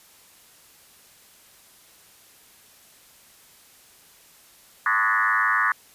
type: tone with frequency modulation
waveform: sine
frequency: 1468 Hz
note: F#6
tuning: 14 cents flat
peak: -18 dBFS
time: 4.86-5.72 s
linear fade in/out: 2 ms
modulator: 107 Hz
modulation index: 4
effects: white hiss -53 dBFS RMS until 5.94 s + resampled to 32000 Hz